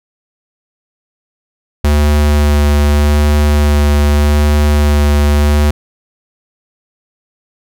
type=tone with vibrato; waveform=square; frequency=73.6 Hz; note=D2; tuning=4 cents sharp; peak=-8 dBFS; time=1.84-5.71 s; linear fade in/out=5 ms; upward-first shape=sine; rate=0.83 Hz; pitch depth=13 cents each way; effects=none